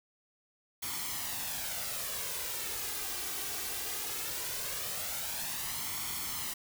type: noise with flanger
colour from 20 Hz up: white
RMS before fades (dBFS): -37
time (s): 0.82-6.54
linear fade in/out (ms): 10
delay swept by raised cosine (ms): 0.91 to 2.61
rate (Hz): 0.19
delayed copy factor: +0.55
effects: none